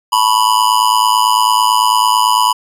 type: tone with amplitude modulation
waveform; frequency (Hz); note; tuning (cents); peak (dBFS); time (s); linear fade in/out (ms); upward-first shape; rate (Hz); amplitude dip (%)
square; 987.8; B5; 0; -6; 0.12-2.53; 10; sine; 109; 90
effects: resampled to 32000 Hz